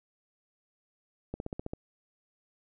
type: slowing click train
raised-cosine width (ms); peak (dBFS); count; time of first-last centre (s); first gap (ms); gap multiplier
2; -22; 7; 1.34-1.735; 61; 1.03
effects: none